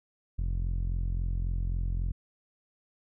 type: tone with low-pass filter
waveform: sawtooth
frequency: 43.7 Hz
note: F1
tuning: 2 cents sharp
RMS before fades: -30 dBFS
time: 0.38-2.12 s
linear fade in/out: 10 ms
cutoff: 120 Hz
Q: 0.74
effects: none